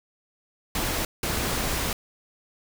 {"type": "noise bursts at uneven times", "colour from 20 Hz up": "pink", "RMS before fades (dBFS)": -27, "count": 2, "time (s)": [[0.75, 1.05], [1.23, 1.93]], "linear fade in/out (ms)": 2, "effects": []}